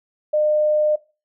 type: tone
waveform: sine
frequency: 606 Hz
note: D#5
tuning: 46 cents flat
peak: -15 dBFS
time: 0.33-0.96 s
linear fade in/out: 10 ms
effects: noise-tail reverb RT60 0.3 s tail -18 dB re dry